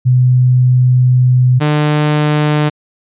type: tone pair in turn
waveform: sine / sawtooth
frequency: 126.2 / 150.08 Hz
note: B2 / D3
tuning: +38 / +38 cents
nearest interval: minor third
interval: 300 cents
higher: second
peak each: -6 dBFS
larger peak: neither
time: 0.05-1.6 / 1.6-2.7 s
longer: first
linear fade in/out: 20 ms
effects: resampled to 8000 Hz